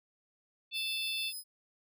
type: harmonic tone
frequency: 881 Hz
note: A5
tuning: 2 cents sharp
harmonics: 3 / 4 / 5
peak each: -37 / -36 / -43 dBFS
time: 0.71-1.33 s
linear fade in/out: 50 ms
type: tone with tremolo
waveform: 10% pulse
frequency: 5040 Hz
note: D#8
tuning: 21 cents sharp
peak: -34 dBFS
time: 0.73-1.44 s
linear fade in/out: 50 ms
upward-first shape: sine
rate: 6.7 Hz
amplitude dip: 25%
effects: none